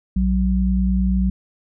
sine tone pair together, 59.18 / 188.2 Hz, A#1 / F#3, +27 / +30 cents, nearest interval octave + minor sixth, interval 2003 cents, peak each -18 dBFS, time 0.16-1.3 s, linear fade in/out 5 ms, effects none

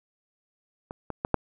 clicks, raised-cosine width 1 ms, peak -22 / -18 / -13 / -6 dBFS, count 4, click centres 0.909 / 1.103 / 1.249 / 1.343 s, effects none

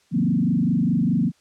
sine tone with frequency modulation, 204.2 Hz, G#3, 29 cents flat, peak -17 dBFS, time 0.11-1.32 s, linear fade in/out 50 ms, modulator 24.8 Hz, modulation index 2.3, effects white hiss -61 dBFS RMS until 1.4 s + low-pass 7000 Hz 12 dB/octave

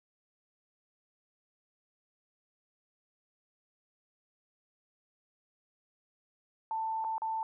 sine tone with dropouts, 888 Hz, A5, 16 cents sharp, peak -31 dBFS, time 6.71-7.43 s, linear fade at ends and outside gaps 1 ms, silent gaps 7.042-7.047 / 7.181-7.219 s, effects none

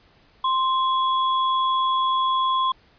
sine tone with sample-and-hold, 1046.5 Hz, C6, in tune, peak -18 dBFS, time 0.44-2.72 s, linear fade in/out 5 ms, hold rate 4410 Hz, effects pink hiss -57 dBFS RMS until 2.98 s + resampled to 11025 Hz

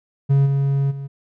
triangle tone with level steps, 138.59 Hz, C#3, in tune, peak -10 / -14 / -25 dBFS, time 0.29-1.08 s, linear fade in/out 20 ms, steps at 0.45 / 0.9 s, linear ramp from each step 20 ms, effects none

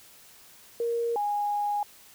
sine tone pair in turn, 468.1 / 824.2 Hz, A#4 / G#5, +7 / -13 cents, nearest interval minor seventh, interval 980 cents, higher second, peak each -25 dBFS, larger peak neither, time 0.8-1.16 / 1.16-1.83 s, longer second, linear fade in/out 2 ms, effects white hiss -53 dBFS RMS until 2.14 s

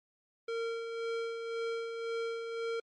square tone with tremolo, 459.4 Hz, A#4, 25 cents flat, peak -33 dBFS, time 0.48-2.8 s, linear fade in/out 5 ms, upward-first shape sine, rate 1.9 Hz, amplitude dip 45%, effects low-pass 4000 Hz 12 dB/octave + MP3 48 kbps

